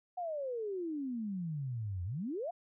sine exponential two-way sweep, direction down then up, 740 to 85.6 to 740 Hz, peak -35 dBFS, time 0.17-2.51 s, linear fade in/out 10 ms, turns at 2.04 s, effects none

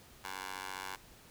15% pulse tone with high-pass filter, 94.8 Hz, F#2, 43 cents sharp, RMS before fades -43 dBFS, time 0.24-0.96 s, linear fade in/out 5 ms, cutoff 1000 Hz, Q 1.2, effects pink hiss -58 dBFS RMS until 1.3 s

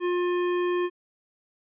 sine tone with hard clipping, 355 Hz, F4, 28 cents sharp, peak -25 dBFS, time 0-0.9 s, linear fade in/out 50 ms, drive 17 dB, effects resampled to 8000 Hz

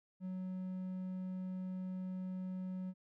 triangle tone, 185.4 Hz, F#3, 4 cents sharp, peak -37 dBFS, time 0.2-2.94 s, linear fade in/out 50 ms, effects none

